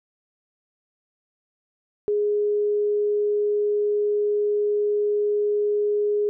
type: tone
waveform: sine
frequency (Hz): 415.3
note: G#4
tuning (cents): 0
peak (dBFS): -19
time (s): 2.08-6.29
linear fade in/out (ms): 0
effects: none